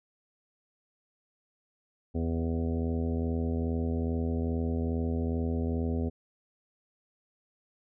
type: harmonic tone with a mistuned harmonic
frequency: 82.41 Hz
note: E2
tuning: in tune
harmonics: 1 / 2 / 3 / 4 / 5 / 6 / 7 / 8 / 9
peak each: -30 / -38 / -32 / -45 / -38 / -42 / -47 / -48 / -49 dBFS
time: 2.14-6.1 s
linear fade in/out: 20 ms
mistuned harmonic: 8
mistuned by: -15 cents
effects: none